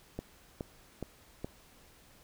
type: click train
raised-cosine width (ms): 2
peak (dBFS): -23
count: 4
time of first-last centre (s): 0.19-1.445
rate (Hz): 2.39
effects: pink hiss -60 dBFS RMS until 2.23 s